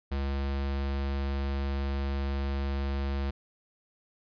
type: tone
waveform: square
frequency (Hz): 69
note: C#2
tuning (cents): -7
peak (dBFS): -29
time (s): 0.11-3.31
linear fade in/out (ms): 10
effects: resampled to 11025 Hz